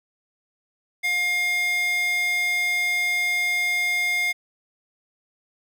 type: tone with high-pass filter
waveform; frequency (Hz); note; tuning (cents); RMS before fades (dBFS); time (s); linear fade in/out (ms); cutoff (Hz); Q
square; 710; F5; +28; -23; 1.03-4.33; 20; 1900; 4.5
effects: none